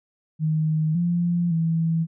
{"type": "tone with pitch steps", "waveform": "sine", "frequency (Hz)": [156.3, 173.2, 163.7], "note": ["D#3", "F3", "E3"], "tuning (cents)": [8, -14, -12], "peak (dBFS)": -19, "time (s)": [0.39, 2.07], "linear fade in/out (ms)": 50, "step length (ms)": 560, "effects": []}